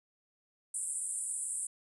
white band-pass noise, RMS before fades -37 dBFS, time 0.74-1.67 s, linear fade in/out 5 ms, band 8000 to 9800 Hz, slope 96 dB/octave, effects none

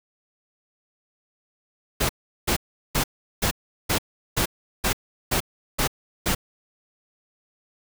pink noise bursts, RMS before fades -22 dBFS, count 10, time 2-6.35 s, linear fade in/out 10 ms, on 93 ms, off 380 ms, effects none

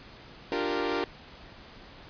sawtooth chord, G minor seventh, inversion second, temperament equal with one note detuned, 293.7 / 349.2 / 392 / 463.7 Hz, D4 / F4 / G4 / Bb4, 0 / 0 / 0 / -9 cents, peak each -30 / -29 / -30 / -28 dBFS, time 0.52-1.04 s, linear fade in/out 0 ms, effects pink hiss -49 dBFS RMS until 2.09 s + resampled to 11025 Hz

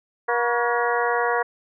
harmonic tone with a mistuned harmonic, 238.9 Hz, A#3, 43 cents sharp, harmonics 2 / 3 / 4 / 5 / 6 / 7 / 8, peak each -24 / -26 / -27 / -28 / -29 / -29 / -30 dBFS, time 0.28-1.43 s, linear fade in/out 10 ms, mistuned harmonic 5, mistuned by -100 cents, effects none

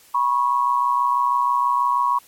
sine tone pair together, 973.8 / 1100 Hz, B5 / C#6, -25 / -14 cents, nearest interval major second, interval 211 cents, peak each -19 dBFS, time 0.14-2.19 s, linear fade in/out 10 ms, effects white hiss -51 dBFS RMS until 2.27 s + MP3 64 kbps

